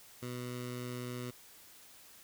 15% pulse tone with notch filter, 123.47 Hz, B2, in tune, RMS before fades -41 dBFS, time 0.22-1.31 s, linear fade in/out 10 ms, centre 760 Hz, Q 1.6, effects white hiss -57 dBFS RMS until 2.23 s

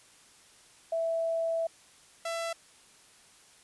sine / sawtooth tone pair in turn, 659.3 / 667.7 Hz, E5 / E5, 0 / +22 cents, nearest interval unison, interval 22 cents, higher second, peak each -27 / -28 dBFS, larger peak first, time 0.92-1.67 / 2.25-2.53 s, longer first, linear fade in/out 5 ms, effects white hiss -58 dBFS RMS until 3.63 s + resampled to 24000 Hz

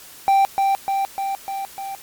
triangle tone with echo, 784 Hz, G5, in tune, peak -10 dBFS, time 0.28-0.45 s, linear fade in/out 0 ms, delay 300 ms, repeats 5, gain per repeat -3 dB, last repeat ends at 1.95 s, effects white hiss -42 dBFS RMS until 2.02 s + MP3 96 kbps

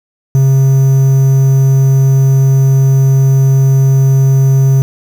triangle tone with quantisation, 134.6 Hz, C3, 49 cents sharp, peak -3 dBFS, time 0.35-4.82 s, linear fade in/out 0 ms, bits 5, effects none

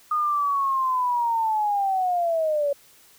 sine linear sweep, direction down, 1234 to 560 Hz, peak -20 dBFS, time 0.11-2.73 s, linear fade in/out 5 ms, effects white hiss -54 dBFS RMS until 3.18 s

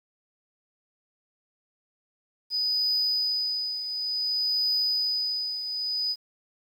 sine tone with tremolo, 4978 Hz, D#8, in tune, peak -20 dBFS, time 2.5-6.16 s, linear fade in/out 50 ms, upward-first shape triangle, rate 0.56 Hz, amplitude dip 70%, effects tanh soft clip ceiling -20 dBFS + 9-bit

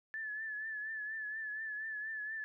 sine tone with vibrato, 1738 Hz, A6, 22 cents flat, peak -38 dBFS, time 0.14-2.44 s, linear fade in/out 0 ms, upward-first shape triangle, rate 4.2 Hz, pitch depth 57 cents each way, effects none

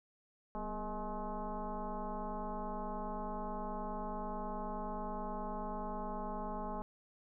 sine tone with frequency modulation, 411.3 Hz, G#4, 17 cents flat, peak -37 dBFS, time 0.55-6.82 s, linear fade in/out 0 ms, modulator 218 Hz, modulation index 3, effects none

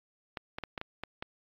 clicks, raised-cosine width 0.3 ms, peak -20 dBFS, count 7, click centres 0.372 / 0.585 / 0.637 / 0.778 / 0.814 / 1.036 / 1.225 s, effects low-pass 4000 Hz 12 dB/octave + AAC 64 kbps

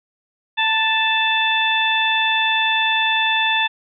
harmonic tone with a mistuned harmonic, 880 Hz, A5, in tune, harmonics 1 / 2 / 3 / 4, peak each -21 / -21 / -21 / -21 dBFS, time 0.57-3.68 s, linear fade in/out 20 ms, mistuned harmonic 1, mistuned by +19 cents, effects none

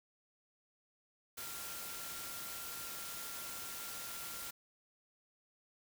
sine tone in noise, 1383 Hz, F6, 17 cents flat, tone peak -53 dBFS, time 1.37-4.51 s, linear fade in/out 10 ms, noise white, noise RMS -45 dBFS, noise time 1.37-4.51 s, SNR -11 dB, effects none

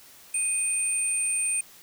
sine tone pair together, 2489 / 8821 Hz, D#7 / C#9, 0 / -10 cents, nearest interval octave + minor seventh, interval 2190 cents, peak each -32 / -24 dBFS, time 0.34-1.61 s, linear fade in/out 5 ms, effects white hiss -51 dBFS RMS until 1.82 s

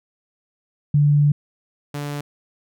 sine / sawtooth tone pair in turn, 146.1 / 145.17 Hz, D3 / D3, -9 / -20 cents, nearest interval unison, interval 11 cents, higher first, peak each -12 / -22 dBFS, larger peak first, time 0.94-1.32 / 1.94-2.21 s, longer first, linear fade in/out 5 ms, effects none

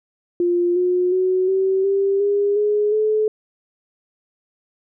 sine tone with pitch steps, 350 / 360.5 / 371.2 / 382.3 / 393.8 / 405.5 / 417.7 / 430.2 Hz, F4 / F#4 / F#4 / G4 / G4 / G#4 / G#4 / A4, +4 / -45 / +6 / -43 / +8 / -41 / +10 / -39 cents, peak -15 dBFS, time 0.4-3.28 s, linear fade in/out 2 ms, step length 360 ms, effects none

